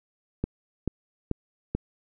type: click train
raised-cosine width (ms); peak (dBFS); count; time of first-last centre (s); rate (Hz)
3; -13; 4; 0.44-1.75; 2.29
effects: none